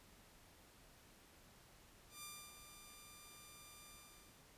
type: tone with ADSR envelope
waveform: 5% pulse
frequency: 1191 Hz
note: D6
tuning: 24 cents sharp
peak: -37 dBFS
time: 2.09-4.47 s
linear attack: 140 ms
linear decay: 290 ms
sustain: -9 dB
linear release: 570 ms
effects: pink hiss -65 dBFS RMS until 4.57 s + resampled to 32000 Hz

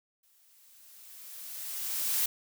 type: noise with exponential growth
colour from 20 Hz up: blue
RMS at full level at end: -27 dBFS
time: 0.23-2.26 s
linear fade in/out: 5 ms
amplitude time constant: 440 ms
effects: none

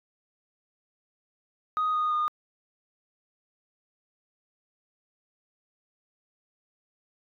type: tone with pitch steps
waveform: sine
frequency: 1248 / 1235.1 / 1222.3 Hz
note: D#6 / D#6 / D#6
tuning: +5 / -13 / -31 cents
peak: -22 dBFS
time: 1.77-2.28 s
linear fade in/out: 0 ms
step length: 170 ms
effects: tanh soft clip ceiling -21 dBFS

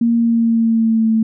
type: tone with pitch glide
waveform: sine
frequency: 233.1 to 222.3 Hz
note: A#3 to A3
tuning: 0 to +18 cents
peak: -11 dBFS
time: 0.01-1.23 s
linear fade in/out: 5 ms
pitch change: -82 cents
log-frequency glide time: 0.15-1.1 s
effects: none

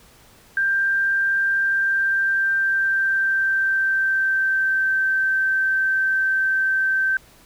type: tone with pitch glide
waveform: sine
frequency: 1584 to 1553.2 Hz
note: G6 to G6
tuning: +18 to -16 cents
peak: -17 dBFS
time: 0.57-7.17 s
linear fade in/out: 2 ms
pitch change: -34 cents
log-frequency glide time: 1.55-4.95 s
effects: pink hiss -51 dBFS RMS until 7.45 s

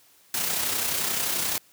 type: noise with amplitude modulation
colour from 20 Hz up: white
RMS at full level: -25 dBFS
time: 0.34-1.58 s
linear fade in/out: 2 ms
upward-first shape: sine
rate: 31.5 Hz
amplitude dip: 40%
effects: white hiss -58 dBFS RMS until 1.72 s + high-pass 80 Hz 12 dB/octave

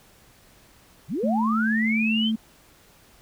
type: linear sweep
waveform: sine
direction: up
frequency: 110 to 3200 Hz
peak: -24 dBFS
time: 1.08-2.32 s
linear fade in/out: 50 ms
type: tone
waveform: sine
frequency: 221.1 Hz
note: A3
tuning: 9 cents sharp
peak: -21 dBFS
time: 1.23-2.36 s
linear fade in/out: 10 ms
effects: pink hiss -55 dBFS RMS until 3.21 s

